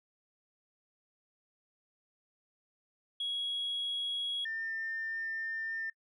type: tone pair in turn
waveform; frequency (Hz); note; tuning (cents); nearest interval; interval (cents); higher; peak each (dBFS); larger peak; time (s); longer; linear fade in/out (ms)
sine; 3322 / 1800.9; G#7 / A6; 0 / +40; major seventh; 1060; first; -31 / -34; first; 3.2-4.45 / 4.45-5.9; second; 5
effects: noise-tail reverb RT60 0.1 s tail -24 dB re dry + tanh soft clip ceiling -29 dBFS